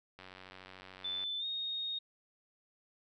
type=click train; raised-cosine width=0.3 ms; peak=-34 dBFS; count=99; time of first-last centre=0.19-1.237 s; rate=93.6 Hz
type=tone with pitch glide; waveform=sine; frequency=3520 to 3719 Hz; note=A7 to A#7; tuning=0 to -5 cents; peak=-35 dBFS; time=1.04-1.99 s; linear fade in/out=10 ms; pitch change=+95 cents; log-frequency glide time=1.39-1.45 s
effects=none